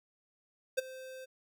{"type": "tone with ADSR envelope", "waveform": "square", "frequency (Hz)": 520, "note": "C5", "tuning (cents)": -11, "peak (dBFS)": -26, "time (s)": [0.77, 1.26], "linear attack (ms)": 16, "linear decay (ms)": 17, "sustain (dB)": -19, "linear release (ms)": 21, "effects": []}